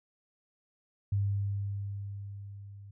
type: tone with level ramp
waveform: sine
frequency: 100 Hz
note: G2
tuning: 35 cents sharp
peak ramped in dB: -25 to -46 dBFS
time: 1.12-2.91 s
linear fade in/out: 5 ms
effects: none